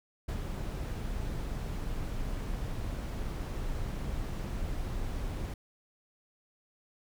brown noise with ADSR envelope, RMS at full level -32 dBFS, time 0.28-5.54 s, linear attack 12 ms, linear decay 57 ms, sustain -3 dB, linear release 4 ms, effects none

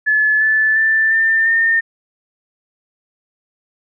sine tone with pitch steps, 1721 / 1745 / 1769.4 / 1794.1 / 1819.1 Hz, A6 / A6 / A6 / A6 / A#6, -39 / -15 / +9 / +33 / -43 cents, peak -11 dBFS, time 0.06-1.81 s, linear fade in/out 20 ms, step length 350 ms, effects none

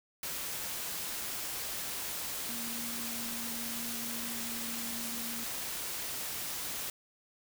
sine tone in noise, 233.1 Hz, A#3, in tune, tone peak -43 dBFS, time 2.49-5.44 s, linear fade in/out 2 ms, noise white, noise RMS -38 dBFS, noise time 0.23-6.9 s, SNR -8 dB, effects none

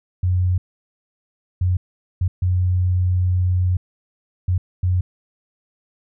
sine tone bursts at uneven times, 90.8 Hz, F#2, 32 cents flat, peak -15 dBFS, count 6, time 0.23-0.58 / 1.61-1.77 / 2.21-2.28 / 2.42-3.77 / 4.48-4.58 / 4.83-5.01 s, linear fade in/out 5 ms, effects none

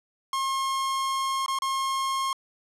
45% pulse tone with dropouts, 1074 Hz, C6, 45 cents sharp, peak -25 dBFS, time 0.33-2.33 s, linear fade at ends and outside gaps 2 ms, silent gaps 1.462-1.481 / 1.588-1.62 s, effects low-pass 11000 Hz 12 dB/octave

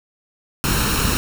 pink noise with comb filter, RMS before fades -19 dBFS, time 0.64-1.17 s, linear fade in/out 0 ms, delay 0.73 ms, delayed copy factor +0.6, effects none

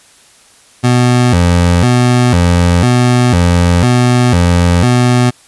25% pulse tone with vibrato, 103.83 Hz, G#2, in tune, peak -3 dBFS, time 0.83-5.31 s, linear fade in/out 20 ms, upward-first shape square, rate 1 Hz, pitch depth 300 cents each way, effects white hiss -44 dBFS RMS until 5.47 s + resampled to 24000 Hz

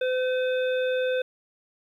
harmonic tone, 510 Hz, C5, 44 cents flat, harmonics 1 / 3 / 5 / 7, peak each -23 / -33 / -38 / -39 dBFS, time 0.01-1.22 s, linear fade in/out 5 ms, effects 10-bit

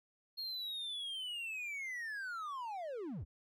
triangle linear sweep, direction down, 4298 to 51.91 Hz, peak -38 dBFS, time 0.37-3.25 s, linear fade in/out 20 ms, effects none

